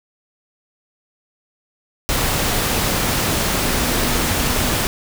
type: tone in noise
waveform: sine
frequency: 245.5 Hz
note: B3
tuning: 10 cents flat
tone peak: -27 dBFS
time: 3.62-4.71 s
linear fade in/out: 0 ms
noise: pink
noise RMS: -19 dBFS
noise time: 2.09-4.87 s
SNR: -11 dB
effects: none